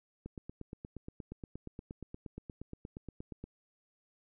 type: click train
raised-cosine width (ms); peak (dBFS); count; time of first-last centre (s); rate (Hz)
3; -30; 28; 0.26-3.44; 8.49
effects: none